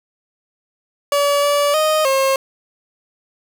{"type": "tone with pitch steps", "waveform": "30% pulse", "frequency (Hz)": [572, 577, 621, 537], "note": ["D5", "D5", "D#5", "C5"], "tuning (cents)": [-46, -31, -3, 45], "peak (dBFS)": -11, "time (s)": [1.12, 2.36], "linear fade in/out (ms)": 2, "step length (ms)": 310, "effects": []}